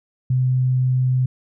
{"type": "tone", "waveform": "sine", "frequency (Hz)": 128.1, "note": "C3", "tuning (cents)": -36, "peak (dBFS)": -15, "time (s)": [0.3, 1.26], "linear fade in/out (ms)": 5, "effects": []}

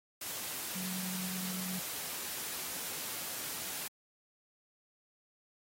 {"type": "tone in noise", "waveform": "sine", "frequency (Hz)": 185, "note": "F#3", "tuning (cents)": 0, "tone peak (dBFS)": -39, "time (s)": [0.75, 1.79], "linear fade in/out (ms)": 5, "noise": "white", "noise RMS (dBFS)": -40, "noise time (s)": [0.21, 3.88], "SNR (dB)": -2, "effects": ["high-pass 100 Hz 12 dB/octave", "AAC 48 kbps"]}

